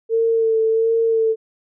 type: tone with vibrato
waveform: sine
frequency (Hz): 450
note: A4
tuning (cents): +39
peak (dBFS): -14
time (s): 0.09-1.36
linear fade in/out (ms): 50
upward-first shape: sine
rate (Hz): 1.4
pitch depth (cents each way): 23
effects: none